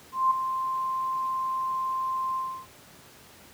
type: tone with ADSR envelope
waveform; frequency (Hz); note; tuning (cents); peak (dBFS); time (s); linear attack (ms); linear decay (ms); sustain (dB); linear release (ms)
sine; 1047; C6; +1; -17; 0.12-2.67; 190; 5; -9; 310
effects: pink hiss -51 dBFS RMS until 3.53 s + high-pass 100 Hz 12 dB/octave